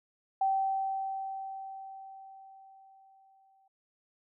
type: tone with exponential decay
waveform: sine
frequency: 774 Hz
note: G5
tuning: 22 cents flat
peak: -24 dBFS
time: 0.41-3.68 s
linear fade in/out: 5 ms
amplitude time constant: 710 ms
effects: none